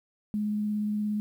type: tone with vibrato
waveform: sine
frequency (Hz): 210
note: G#3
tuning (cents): +19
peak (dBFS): -26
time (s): 0.34-1.2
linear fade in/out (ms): 0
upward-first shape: sine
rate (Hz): 17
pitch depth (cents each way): 10
effects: 10-bit